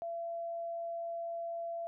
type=tone; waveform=sine; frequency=676 Hz; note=E5; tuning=43 cents sharp; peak=-36 dBFS; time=0.02-1.87 s; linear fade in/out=0 ms; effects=none